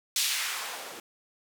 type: noise with band-pass filter sweep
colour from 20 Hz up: blue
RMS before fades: -32 dBFS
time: 0.16-1 s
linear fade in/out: 2 ms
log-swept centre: 4200 to 340 Hz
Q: 1.1
effects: none